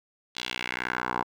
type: tone with band-pass filter sweep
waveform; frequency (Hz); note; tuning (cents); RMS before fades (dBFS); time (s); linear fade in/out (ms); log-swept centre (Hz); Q
10% pulse; 61.74; B1; 0; -32; 0.35-1.24; 20; 3800 to 940; 2.3
effects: none